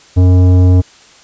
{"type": "tone with tanh clipping", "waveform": "sine", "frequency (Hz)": 91, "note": "F#2", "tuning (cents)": -28, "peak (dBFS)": -6, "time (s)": [0.16, 0.82], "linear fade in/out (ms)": 20, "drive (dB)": 13, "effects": ["white hiss -42 dBFS RMS until 1.23 s", "resampled to 16000 Hz"]}